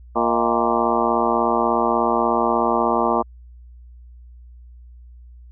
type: harmonic tone with a mistuned harmonic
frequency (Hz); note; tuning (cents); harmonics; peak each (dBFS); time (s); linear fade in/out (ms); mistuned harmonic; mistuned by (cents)
116.54; A#2; 0; 2 / 3 / 4 / 5 / 6 / 7 / 8 / 9 / 10; -25 / -25 / -25 / -25 / -25 / -25 / -25 / -25 / -25; 0.15-3.23; 20; 5; +95
effects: added 60 Hz sine -40 dBFS peak until 5.51 s